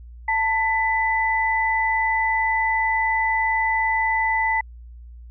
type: tone pair together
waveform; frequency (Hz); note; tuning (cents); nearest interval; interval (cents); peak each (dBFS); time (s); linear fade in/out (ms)
sine; 889 / 1995.7; A5 / B6; +18 / +18; octave + major second; 1400; -21; 0.28-4.61; 5
effects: added 59 Hz sine -38 dBFS peak until 5.3 s